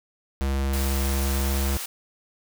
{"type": "tone with pitch glide", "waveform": "square", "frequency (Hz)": [68, 68.47], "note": ["C#2", "C#2"], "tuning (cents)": [-33, -21], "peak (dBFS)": -23, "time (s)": [0.41, 1.77], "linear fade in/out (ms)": 0, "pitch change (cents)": 12, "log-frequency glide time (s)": [0.79, 1.36]}
{"type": "high-pass noise", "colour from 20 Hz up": "white", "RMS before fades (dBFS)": -33, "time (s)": [0.73, 1.86], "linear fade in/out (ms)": 5, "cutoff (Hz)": 530, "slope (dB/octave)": 12}
{"effects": []}